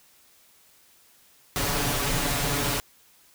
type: noise with comb filter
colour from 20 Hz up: pink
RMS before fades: -26 dBFS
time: 1.56-2.8 s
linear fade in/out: 0 ms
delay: 7 ms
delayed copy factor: +0.9
effects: white hiss -58 dBFS RMS until 3.34 s